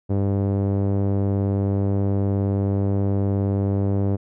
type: tone with low-pass filter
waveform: sawtooth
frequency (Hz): 99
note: G2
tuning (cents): +18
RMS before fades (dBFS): -21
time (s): 0.09-4.17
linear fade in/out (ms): 20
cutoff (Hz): 500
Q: 1.1
effects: none